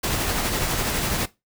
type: noise with tremolo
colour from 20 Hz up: pink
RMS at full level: -23 dBFS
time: 0.03-1.26 s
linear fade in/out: 10 ms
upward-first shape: sine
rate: 12 Hz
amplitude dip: 30%
effects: noise-tail reverb RT60 0.2 s tail -17 dB re dry